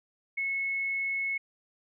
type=tone; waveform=sine; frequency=2191 Hz; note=C#7; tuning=21 cents flat; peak=-28 dBFS; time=0.37-1.38 s; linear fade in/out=10 ms; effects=none